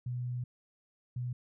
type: tone bursts at uneven times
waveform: sine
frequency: 123.47 Hz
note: B2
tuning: in tune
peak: -33 dBFS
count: 2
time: 0.06-0.44 / 1.16-1.33 s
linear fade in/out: 5 ms
effects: none